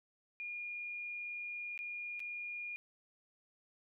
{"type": "tone with dropouts", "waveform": "sine", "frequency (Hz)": 2426, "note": "D#7", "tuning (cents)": -44, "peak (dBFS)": -40, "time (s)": [0.4, 2.76], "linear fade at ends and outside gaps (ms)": 0, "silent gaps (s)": [[1.777, 1.79], [2.195, 2.202]], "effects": []}